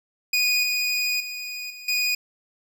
25% pulse tone with level steps, 2472 Hz, D#7, 12 cents flat, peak -15 / -18 / -27 / -34 / -17 dBFS, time 0.33-2.15 s, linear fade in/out 5 ms, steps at 0.63 / 1.2 / 1.7 / 1.88 s, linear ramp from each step 5 ms, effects none

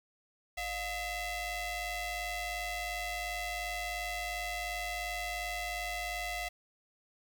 sawtooth ring-modulated tone, 659.3 Hz, E5, in tune, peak -28 dBFS, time 0.57-6.49 s, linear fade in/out 10 ms, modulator 1370 Hz, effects 10-bit

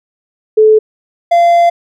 sine / triangle tone pair in turn, 433.2 / 687.7 Hz, A4 / F5, -27 / -27 cents, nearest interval minor sixth, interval 800 cents, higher second, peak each -3 dBFS, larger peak neither, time 0.57-0.79 / 1.31-1.7 s, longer second, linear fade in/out 10 ms, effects none

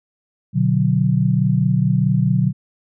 sine chord, B minor, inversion none, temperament just, 123.47 / 148.16 / 185.21 Hz, B2 / D3 / F#3, 0 / +16 / +2 cents, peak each -18 dBFS, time 0.53-2.53 s, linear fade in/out 50 ms, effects none

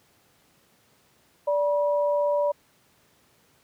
sine tone pair together, 583 / 966.4 Hz, D5 / B5, -13 / -38 cents, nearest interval major sixth, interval 875 cents, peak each -21 / -29 dBFS, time 1.47-2.52 s, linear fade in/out 10 ms, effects pink hiss -62 dBFS RMS until 3.63 s + high-pass 100 Hz 12 dB/octave

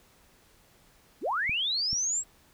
sine linear sweep, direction up, 185 to 7760 Hz, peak -26 dBFS, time 1.21-2.24 s, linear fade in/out 50 ms
clicks, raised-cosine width 5 ms, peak -27 dBFS, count 2, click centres 1.495 / 1.93 s
effects pink hiss -61 dBFS RMS until 2.53 s

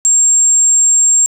sine tone, 7459 Hz, A#8, in tune, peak -5 dBFS, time 0.05-1.26 s, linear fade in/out 0 ms, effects tanh soft clip ceiling -5 dBFS + 7-bit

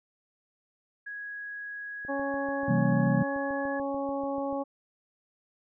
sine tone with pitch glide, 1661 to 1688.1 Hz, G#6 to G#6, 0 to +28 cents, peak -36 dBFS, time 1.06-3.8 s, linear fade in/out 10 ms, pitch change +28 cents, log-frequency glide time 1.87-3.67 s
click train, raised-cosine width 2 ms, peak -33 dBFS, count 18, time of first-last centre 2.05-4.528 s, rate 6.86 Hz
harmonic tone, 277.2 Hz, C#4, in tune, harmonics 1 / 2 / 3 / 4, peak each -33 / -32 / -36 / -41 dBFS, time 2.08-4.64 s, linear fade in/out 20 ms
sine chord, C dominant seventh, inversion none, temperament equal with one note detuned, 130.81 / 164.81 / 192.74 / 233.1 Hz, C3 / E3 / G3 / Bb3, 0 / 0 / -29 / 0 cents, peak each -28 dBFS, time 2.68-3.23 s, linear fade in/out 5 ms
effects none

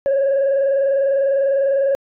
sine tone with vibrato, 548 Hz, C#5, 20 cents flat, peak -12 dBFS, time 0.06-1.95 s, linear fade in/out 0 ms, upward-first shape square, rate 20 Hz, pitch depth 39 cents each way, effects tanh soft clip ceiling -12 dBFS

